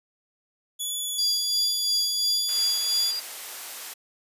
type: tone with vibrato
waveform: 15% pulse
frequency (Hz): 3407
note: G#7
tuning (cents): +44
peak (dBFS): -21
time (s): 0.79-3.12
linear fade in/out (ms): 20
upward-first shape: triangle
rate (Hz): 1.4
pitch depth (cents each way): 13
type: tone with tremolo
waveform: sine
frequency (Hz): 4795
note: D8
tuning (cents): +35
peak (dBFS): -21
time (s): 1.18-3.2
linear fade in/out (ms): 10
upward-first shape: sine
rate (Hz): 2.9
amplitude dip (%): 50
type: high-pass noise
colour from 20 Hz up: white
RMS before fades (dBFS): -37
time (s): 2.48-3.94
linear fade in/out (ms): 10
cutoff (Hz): 480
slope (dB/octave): 12
effects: resampled to 32000 Hz